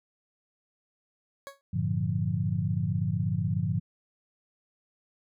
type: tone with exponential decay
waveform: 20% pulse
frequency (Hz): 554.4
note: C#5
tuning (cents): 0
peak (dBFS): -31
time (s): 1.47-1.61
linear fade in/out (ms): 0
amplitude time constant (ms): 30
type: chord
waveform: sine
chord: G minor seventh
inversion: none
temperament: equal with one note detuned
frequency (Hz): 98 / 114.21 / 146.83 / 174.61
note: G2 / Bb2 / D3 / F3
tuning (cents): 0 / -35 / 0 / 0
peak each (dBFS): -31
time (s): 1.73-3.8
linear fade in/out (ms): 10
effects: none